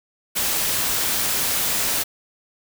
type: noise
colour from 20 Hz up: white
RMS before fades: -22 dBFS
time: 0.35-2.04 s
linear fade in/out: 20 ms
effects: none